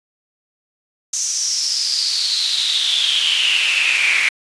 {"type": "noise with high-pass filter sweep", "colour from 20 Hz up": "brown", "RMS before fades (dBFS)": -18, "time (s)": [1.13, 4.29], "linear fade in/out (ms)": 5, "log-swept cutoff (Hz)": [6300, 2200], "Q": 8.1, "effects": ["resampled to 22050 Hz"]}